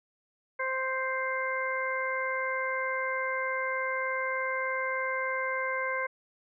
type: harmonic tone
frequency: 523.3 Hz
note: C5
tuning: in tune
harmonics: 1 / 2 / 3 / 4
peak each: -34 / -34 / -34 / -34 dBFS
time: 0.59-6.07 s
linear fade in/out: 10 ms
effects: none